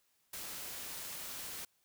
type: noise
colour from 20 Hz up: white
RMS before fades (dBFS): -44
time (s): 0.33-1.65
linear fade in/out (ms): 5
effects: white hiss -75 dBFS RMS until 1.84 s